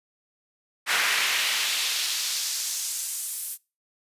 brown noise with high-pass filter sweep, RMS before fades -27 dBFS, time 0.86-3.58 s, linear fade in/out 50 ms, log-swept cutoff 1700 to 11000 Hz, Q 1.3, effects noise-tail reverb RT60 0.3 s tail -24 dB re dry + resampled to 32000 Hz

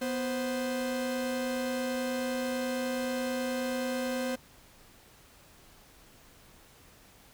45% pulse tone pair together, 247 / 523.3 Hz, B3 / C5, 0 / 0 cents, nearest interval octave + minor second, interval 1300 cents, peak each -33 / -33 dBFS, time 0.01-4.36 s, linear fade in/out 10 ms, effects pink hiss -57 dBFS RMS until 7.33 s

